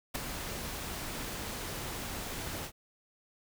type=noise with ADSR envelope; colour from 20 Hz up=pink; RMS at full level=-31 dBFS; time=0.14-2.72 s; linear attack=16 ms; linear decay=8 ms; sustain=-8 dB; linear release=75 ms; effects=none